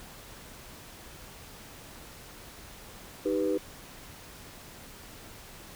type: chord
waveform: sine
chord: Eb augmented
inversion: none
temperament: equal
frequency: 311.1 / 392 / 493.9 Hz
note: Eb4 / G4 / B4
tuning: 0 / 0 / 0 cents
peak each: -29 dBFS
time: 3.25-3.58 s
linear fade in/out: 10 ms
effects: tanh soft clip ceiling -18 dBFS + pink hiss -48 dBFS RMS until 5.75 s